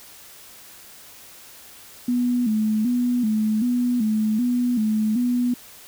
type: tone with vibrato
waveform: sine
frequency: 230 Hz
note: A#3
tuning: 23 cents flat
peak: -18 dBFS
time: 2.08-5.54 s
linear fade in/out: 5 ms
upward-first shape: square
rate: 1.3 Hz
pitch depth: 110 cents each way
effects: white hiss -45 dBFS RMS until 5.87 s